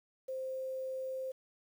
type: tone with quantisation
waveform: sine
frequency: 523.3 Hz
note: C5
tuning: in tune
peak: -36 dBFS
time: 0.28-1.32 s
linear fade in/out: 10 ms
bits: 10
effects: none